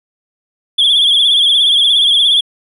triangle tone with vibrato, 3361 Hz, G#7, 20 cents sharp, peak -5 dBFS, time 0.78-2.41 s, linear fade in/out 10 ms, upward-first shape triangle, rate 17 Hz, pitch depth 93 cents each way, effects tanh soft clip ceiling -3 dBFS + resampled to 32000 Hz

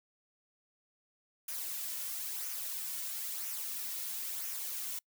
blue noise with flanger, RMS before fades -39 dBFS, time 1.48-4.99 s, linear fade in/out 5 ms, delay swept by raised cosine 0.23 to 2.53 ms, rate 1 Hz, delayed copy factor -0.5, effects noise-tail reverb RT60 0.1 s tail -26 dB re dry

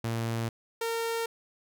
sawtooth tone pair in turn, 114.9 / 458.7 Hz, A#2 / A#4, -25 / -28 cents, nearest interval 2 octaves, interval 2397 cents, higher second, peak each -25 dBFS, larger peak neither, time 0.04-0.49 / 0.81-1.26 s, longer neither, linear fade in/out 5 ms, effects none

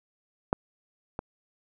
clicks, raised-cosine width 1 ms, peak -9 / -18 dBFS, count 2, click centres 0.529 / 1.191 s, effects none

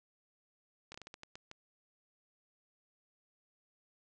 slowing click train, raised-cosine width 0.2 ms, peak -30 dBFS, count 9, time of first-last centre 0.92-1.514 s, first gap 24 ms, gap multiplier 1.31, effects resampled to 22050 Hz

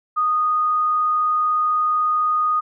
sine tone, 1237 Hz, D#6, 10 cents flat, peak -16 dBFS, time 0.16-2.61 s, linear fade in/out 20 ms, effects none

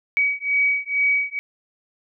sine beating tone pair, 2266 / 2268.2 Hz, C#7 / C#7, +37 / +39 cents, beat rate 2.2 Hz, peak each -21 dBFS, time 0.17-1.39 s, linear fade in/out 0 ms, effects none

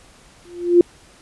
sine tone with exponential growth, 349.2 Hz, F4, in tune, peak -4 dBFS, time 0.45-0.81 s, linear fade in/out 2 ms, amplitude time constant 77 ms, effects pink hiss -49 dBFS RMS until 1.21 s + resampled to 24000 Hz

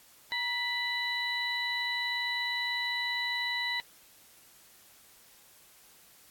harmonic tone with a mistuned harmonic, 990 Hz, B5, 4 cents sharp, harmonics 1 / 2 / 3 / 4, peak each -39 / -32 / -43 / -34 dBFS, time 0.32-3.8 s, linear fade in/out 0 ms, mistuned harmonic 1, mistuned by -67 cents, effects white hiss -58 dBFS RMS until 6.3 s + AAC 64 kbps

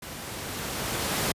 pink noise with level ramp, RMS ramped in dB -39 to -25 dBFS, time 0.02-1.32 s, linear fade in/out 5 ms, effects high-pass 80 Hz 12 dB/octave + resampled to 32000 Hz

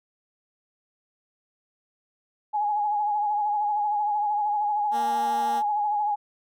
sine tone with vibrato, 834 Hz, G#5, 7 cents sharp, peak -22 dBFS, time 2.53-6.16 s, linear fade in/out 20 ms, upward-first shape triangle, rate 13 Hz, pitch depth 48 cents each way
10% pulse tone, 233.1 Hz, A#3, in tune, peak -25 dBFS, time 4.91-5.63 s, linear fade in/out 50 ms
effects none

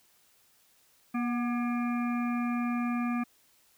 harmonic tone with a mistuned harmonic, 239.6 Hz, A#3, 48 cents sharp, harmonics 1 / 3 / 5 / 7 / 9 / 10, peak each -28 / -40 / -38 / -45 / -50 / -43 dBFS, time 1.14-3.24 s, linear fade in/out 10 ms, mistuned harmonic 3, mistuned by +38 cents, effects white hiss -65 dBFS RMS until 3.77 s

